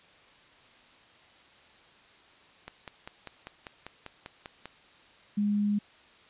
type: click train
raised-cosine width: 0.3 ms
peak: -24 dBFS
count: 11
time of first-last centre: 2.68-4.656 s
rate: 5.06 Hz
type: tone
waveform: sine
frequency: 206.2 Hz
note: G#3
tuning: 12 cents flat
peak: -24 dBFS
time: 5.37-5.79 s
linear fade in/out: 10 ms
effects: white hiss -57 dBFS RMS until 6.29 s + resampled to 8000 Hz